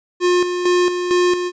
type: tone with tremolo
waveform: square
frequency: 356.9 Hz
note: F4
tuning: 38 cents sharp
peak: -13 dBFS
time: 0.2-1.52 s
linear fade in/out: 50 ms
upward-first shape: square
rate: 2.2 Hz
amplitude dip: 55%
effects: resampled to 16000 Hz